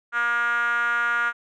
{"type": "tone with band-pass filter", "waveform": "5% pulse", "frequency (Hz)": 237.4, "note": "A#3", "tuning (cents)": 32, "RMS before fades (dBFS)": -23, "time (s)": [0.12, 1.33], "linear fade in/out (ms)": 50, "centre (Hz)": 1400, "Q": 6.8, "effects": []}